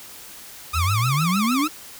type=exponential sweep; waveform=sine; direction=up; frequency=76.1 to 320.9 Hz; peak=-19 dBFS; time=0.73-1.69 s; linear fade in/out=50 ms
type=tone with vibrato; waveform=sawtooth; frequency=1193 Hz; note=D6; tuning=27 cents sharp; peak=-19 dBFS; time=0.73-1.68 s; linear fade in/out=10 ms; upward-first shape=triangle; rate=6.6 Hz; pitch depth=230 cents each way
effects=white hiss -41 dBFS RMS until 1.99 s